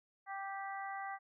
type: harmonic tone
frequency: 392 Hz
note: G4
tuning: in tune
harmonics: 2 / 3 / 4 / 5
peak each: -42 / -47 / -49 / -48 dBFS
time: 0.26-1.19 s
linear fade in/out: 50 ms
effects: none